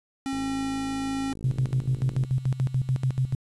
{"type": "tone", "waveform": "square", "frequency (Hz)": 270, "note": "C#4", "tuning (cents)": -45, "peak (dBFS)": -28, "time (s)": [0.26, 1.33], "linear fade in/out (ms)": 0}
{"type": "click train", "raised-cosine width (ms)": 3, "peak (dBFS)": -28, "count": 104, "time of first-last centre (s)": [0.33, 2.248], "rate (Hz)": 53.7}
{"type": "tone with tremolo", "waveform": "sine", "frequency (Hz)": 130, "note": "C3", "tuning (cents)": -11, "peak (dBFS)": -20, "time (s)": [1.44, 3.35], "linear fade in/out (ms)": 2, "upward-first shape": "square", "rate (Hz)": 6.9, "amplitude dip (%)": 80}
{"effects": ["resampled to 24000 Hz", "9-bit"]}